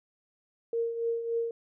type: tone with tremolo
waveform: sine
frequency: 463 Hz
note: A#4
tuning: 12 cents flat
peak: -25 dBFS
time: 0.73-1.51 s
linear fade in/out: 2 ms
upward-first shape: triangle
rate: 3.5 Hz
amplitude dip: 65%
effects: none